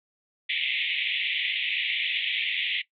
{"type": "band-pass noise", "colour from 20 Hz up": "pink", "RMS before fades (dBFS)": -28, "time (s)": [0.49, 2.82], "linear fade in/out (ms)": 10, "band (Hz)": [2000, 3600], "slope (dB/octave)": 96, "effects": ["noise-tail reverb RT60 0.1 s tail -17 dB re dry"]}